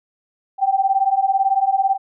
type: beating tone pair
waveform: sine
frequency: 768 / 786 Hz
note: G5 / G5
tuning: -36 / +4 cents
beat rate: 18 Hz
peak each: -18 / -17 dBFS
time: 0.58-1.98 s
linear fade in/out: 50 ms
effects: none